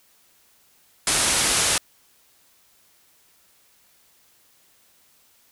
white low-pass noise, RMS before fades -21 dBFS, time 1.07-1.78 s, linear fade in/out 2 ms, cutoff 11000 Hz, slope 96 dB/octave, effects white hiss -59 dBFS RMS until 5.51 s

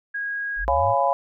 sine tone, 1643 Hz, G#6, 19 cents flat, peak -25 dBFS, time 0.14-0.65 s, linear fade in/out 10 ms
sine linear sweep, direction up, 30.87 to 116.54 Hz, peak -27 dBFS, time 0.56-0.95 s, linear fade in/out 50 ms
sine chord, C# dominant seventh, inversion none, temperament just, 554.4 / 693 / 831.5 / 997.9 Hz, C#5 / E#5 / G#5 / B5, 0 / -14 / +2 / +18 cents, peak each -23 dBFS, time 0.68-1.13 s, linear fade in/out 0 ms
effects none

